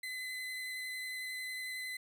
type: tone with vibrato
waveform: 35% pulse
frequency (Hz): 2026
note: B6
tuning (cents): +44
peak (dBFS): -37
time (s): 0.03-1.97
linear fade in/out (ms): 5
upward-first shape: sine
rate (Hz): 11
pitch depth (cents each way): 11
effects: none